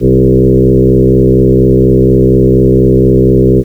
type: tone with frequency modulation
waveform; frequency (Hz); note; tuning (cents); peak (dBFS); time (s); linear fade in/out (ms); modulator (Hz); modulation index
sine; 261.6; C4; 0; -3; 0-3.64; 50; 64.2; 3
effects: 7-bit